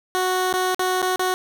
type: tone with dropouts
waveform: 15% pulse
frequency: 369.2 Hz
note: F#4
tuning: 4 cents flat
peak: -13 dBFS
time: 0.15-1.34 s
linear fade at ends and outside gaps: 0 ms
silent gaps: 0.527-0.538 / 0.746-0.794 / 1.018-1.026 / 1.16-1.194 s
effects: none